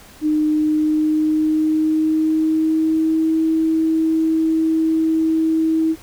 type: tone with pitch glide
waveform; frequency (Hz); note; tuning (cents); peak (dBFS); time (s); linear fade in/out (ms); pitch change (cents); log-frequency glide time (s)
sine; 305.7 to 320.7; D#4 to E4; -30 to -48; -14; 0.21-5.96; 50; +82; 0.53-3.41
effects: pink hiss -44 dBFS RMS until 6.02 s